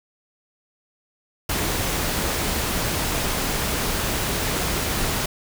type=noise; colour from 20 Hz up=pink; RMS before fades=-24 dBFS; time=1.49-5.26 s; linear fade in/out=5 ms; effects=none